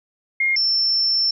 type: tone pair in turn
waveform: sine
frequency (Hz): 2132 / 5372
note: C7 / E8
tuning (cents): +32 / +32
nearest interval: octave + major third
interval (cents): 1600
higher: second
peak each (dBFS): -16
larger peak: neither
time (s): 0.4-0.56 / 0.56-1.31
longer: second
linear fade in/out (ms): 5
effects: none